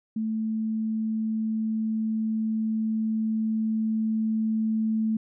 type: tone with level ramp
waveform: sine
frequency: 220 Hz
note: A3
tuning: in tune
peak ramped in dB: -25 to -22 dBFS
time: 0.16-5.17 s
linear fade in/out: 5 ms
effects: none

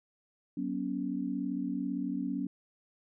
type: tone cluster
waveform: sine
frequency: 187.6 / 242.5 / 280.4 Hz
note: F#3 / B3 / C#4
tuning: +24 / -31 / +20 cents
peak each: -37 / -36 / -34 dBFS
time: 0.57-2.47 s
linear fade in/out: 5 ms
effects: none

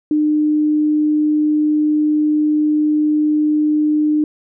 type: tone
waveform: sine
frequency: 302.6 Hz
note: D#4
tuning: 48 cents flat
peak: -12 dBFS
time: 0.11-4.24 s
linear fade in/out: 2 ms
effects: none

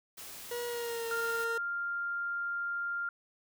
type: noise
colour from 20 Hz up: white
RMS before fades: -46 dBFS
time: 0.17-1.45 s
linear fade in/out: 10 ms
type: tone with pitch glide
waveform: 40% pulse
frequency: 480 to 459.4 Hz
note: B4 to A#4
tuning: -49 to -25 cents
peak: -34 dBFS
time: 0.51-1.58 s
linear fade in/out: 5 ms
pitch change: -76 cents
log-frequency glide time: 0.67-1.08 s
type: tone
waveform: sine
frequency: 1396.9 Hz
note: F6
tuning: in tune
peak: -32 dBFS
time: 1.11-3.09 s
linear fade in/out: 2 ms
effects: none

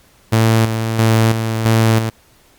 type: tone with tremolo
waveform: sawtooth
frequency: 112.2 Hz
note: A2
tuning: 34 cents sharp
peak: -6 dBFS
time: 0.32-2.1 s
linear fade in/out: 10 ms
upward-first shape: square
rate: 1.5 Hz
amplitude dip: 55%
effects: pink hiss -51 dBFS RMS until 2.58 s + Opus 48 kbps

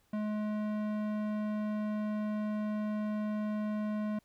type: tone with low-pass filter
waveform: square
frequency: 211.9 Hz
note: G#3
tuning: 35 cents sharp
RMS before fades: -34 dBFS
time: 0.13-4.19 s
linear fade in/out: 5 ms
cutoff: 1600 Hz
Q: 0.52
effects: pink hiss -71 dBFS RMS until 4.24 s

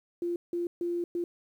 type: tone bursts at uneven times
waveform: sine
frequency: 346.5 Hz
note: F4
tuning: 14 cents flat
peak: -28 dBFS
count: 4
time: 0.22-0.36 / 0.53-0.67 / 0.81-1.04 / 1.15-1.24 s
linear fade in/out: 2 ms
effects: 10-bit

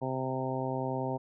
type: harmonic tone with a mistuned harmonic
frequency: 130.81 Hz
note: C3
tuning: in tune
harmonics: 1 / 2 / 3 / 4 / 5 / 6 / 7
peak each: -36 / -37 / -38 / -38 / -39 / -40 / -39 dBFS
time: 0.01-1.18 s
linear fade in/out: 20 ms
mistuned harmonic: 1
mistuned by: +18 cents
effects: none

